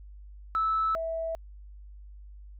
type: tone pair in turn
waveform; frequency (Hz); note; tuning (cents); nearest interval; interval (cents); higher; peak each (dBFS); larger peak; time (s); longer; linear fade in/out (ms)
sine; 1309 / 654.5; E6 / E5; -13 / -13; octave; 1200; first; -23 / -29; first; 0.55-0.95 / 0.95-1.35; neither; 0
effects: tanh soft clip ceiling -19 dBFS + added 50 Hz sine -44 dBFS peak until 2.59 s